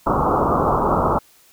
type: low-pass noise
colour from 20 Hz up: white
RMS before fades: -18 dBFS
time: 0.06-1.19 s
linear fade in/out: 10 ms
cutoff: 1300 Hz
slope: 96 dB/octave
effects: white hiss -53 dBFS RMS until 1.52 s